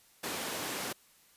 pink high-pass noise, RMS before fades -37 dBFS, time 0.23-0.93 s, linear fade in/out 10 ms, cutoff 250 Hz, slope 12 dB/octave, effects white hiss -63 dBFS RMS until 1.36 s + resampled to 32000 Hz

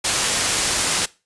white low-pass noise, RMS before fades -21 dBFS, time 0.04-1.06 s, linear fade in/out 10 ms, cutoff 10000 Hz, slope 24 dB/octave, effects noise-tail reverb RT60 0.3 s tail -21 dB re dry + resampled to 24000 Hz

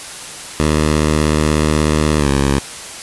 10% pulse tone with pitch glide, 76.5 to 69.35 Hz, D#2 to C#2, -29 to +1 cents, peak -4 dBFS, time 0.6-2.59 s, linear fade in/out 0 ms, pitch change -170 cents, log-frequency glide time 2.17-2.28 s, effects white hiss -30 dBFS RMS until 3.02 s + resampled to 24000 Hz

